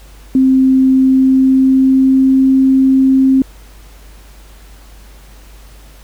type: tone with pitch glide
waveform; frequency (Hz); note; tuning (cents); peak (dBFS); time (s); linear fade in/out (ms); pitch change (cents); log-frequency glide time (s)
sine; 262.8 to 265.4; C4 to C4; +8 to +25; -6; 0.35-3.42; 2; +17; 0.92-2.49
effects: added 50 Hz sine -36 dBFS peak until 6.03 s + pink hiss -44 dBFS RMS until 6.03 s